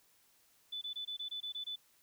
sine tone bursts, 3491 Hz, A7, 14 cents flat, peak -38 dBFS, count 9, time 0.72-1.76 s, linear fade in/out 10 ms, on 96 ms, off 22 ms, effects white hiss -69 dBFS RMS until 2.02 s

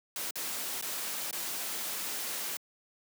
white noise with dropouts, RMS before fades -36 dBFS, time 0.16-2.57 s, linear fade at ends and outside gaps 2 ms, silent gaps 0.308-0.356 / 0.813-0.824 / 1.311-1.328 s, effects high-pass 200 Hz 12 dB/octave

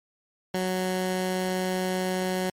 15% pulse tone, 185 Hz, F#3, in tune, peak -19 dBFS, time 0.54-2.5 s, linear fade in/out 5 ms, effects MP3 64 kbps

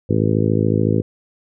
harmonic tone, 53.8 Hz, A1, 38 cents flat, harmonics 2 / 3 / 4 / 5 / 6 / 7 / 8 / 9, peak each -19 / -21 / -22 / -23 / -24 / -24 / -25 / -26 dBFS, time 0.09-1.02 s, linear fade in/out 10 ms, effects none

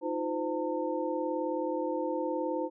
sine tone cluster, 313.5 / 352.6 / 514 / 900 Hz, D#4 / F4 / C5 / A5, +13 / +17 / -31 / +39 cents, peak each -34 / -36 / -33 / -37 dBFS, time 0.01-2.7 s, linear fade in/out 50 ms, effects none

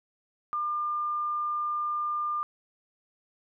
sine tone, 1200 Hz, D6, 37 cents sharp, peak -27 dBFS, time 0.53-2.43 s, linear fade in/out 0 ms, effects none

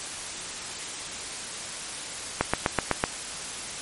click train, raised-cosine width 0.5 ms, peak -5 dBFS, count 6, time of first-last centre 2.41-3.039 s, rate 7.95 Hz, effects white hiss -35 dBFS RMS until 3.81 s + MP3 48 kbps

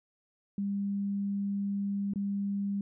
sine tone with dropouts, 200 Hz, G3, 35 cents sharp, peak -29 dBFS, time 0.58-2.81 s, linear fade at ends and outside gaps 2 ms, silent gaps 2.136-2.158 s, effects none

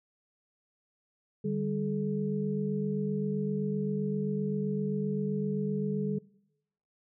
sine tone cluster, 150.6 / 198.3 / 426.3 Hz, D3 / G3 / G#4, +44 / +20 / +45 cents, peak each -34 / -31 / -34 dBFS, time 1.44-6.19 s, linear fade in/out 10 ms, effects noise-tail reverb RT60 0.8 s tail -22 dB re dry

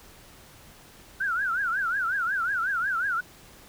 sine tone with vibrato, 1480 Hz, F#6, in tune, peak -24 dBFS, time 1.2-3.21 s, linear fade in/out 10 ms, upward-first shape triangle, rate 5.5 Hz, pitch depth 220 cents each way, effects pink hiss -51 dBFS RMS until 3.68 s

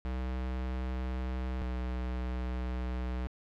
square tone pair in turn, 63.5 / 62.34 Hz, B1 / B1, +49 / +17 cents, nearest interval unison, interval 32 cents, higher first, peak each -33 / -33 dBFS, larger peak neither, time 0.05-1.62 / 1.62-3.27 s, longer second, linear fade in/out 0 ms, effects low-pass 3000 Hz 12 dB/octave + 11-bit

